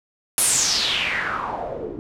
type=noise with low-pass filter sweep; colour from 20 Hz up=white; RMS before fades=-23 dBFS; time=0.38-1.99 s; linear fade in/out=0 ms; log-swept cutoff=11000 to 320 Hz; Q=4.7; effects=none